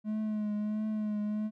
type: tone with vibrato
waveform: triangle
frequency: 212.5 Hz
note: G#3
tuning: 40 cents sharp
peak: -28 dBFS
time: 0.04-1.51 s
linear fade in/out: 50 ms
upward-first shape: triangle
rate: 1.5 Hz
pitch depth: 35 cents each way
effects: none